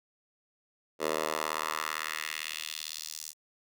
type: tone with high-pass filter sweep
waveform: 10% pulse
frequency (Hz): 77.78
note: D#2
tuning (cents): 0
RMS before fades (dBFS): -35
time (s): 0.99-3.34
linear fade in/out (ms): 50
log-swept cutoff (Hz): 480 to 6500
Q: 1.6
effects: none